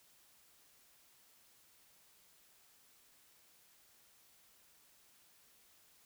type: silence
effects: white hiss -67 dBFS RMS until 6.05 s